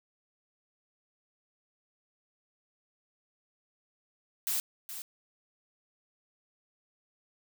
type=noise with echo; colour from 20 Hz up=blue; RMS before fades=-31 dBFS; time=4.47-4.6 s; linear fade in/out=0 ms; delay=420 ms; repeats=1; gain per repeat=-10 dB; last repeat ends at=5.02 s; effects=none